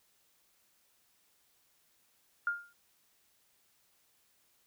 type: tone with exponential decay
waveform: sine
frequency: 1409 Hz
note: F6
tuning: 15 cents sharp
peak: -26 dBFS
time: 2.47-2.73 s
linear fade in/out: 2 ms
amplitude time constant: 56 ms
effects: white hiss -71 dBFS RMS until 4.66 s